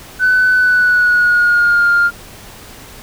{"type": "tone with pitch glide", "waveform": "sine", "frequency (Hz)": [1505, 1404.2], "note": ["F#6", "F6"], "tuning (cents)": [29, 9], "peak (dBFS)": -7, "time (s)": [0.19, 2.11], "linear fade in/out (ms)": 50, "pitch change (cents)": -120, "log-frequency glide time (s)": [0.52, 1.9], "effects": ["tanh soft clip ceiling -5 dBFS", "pink hiss -36 dBFS RMS until 3.02 s"]}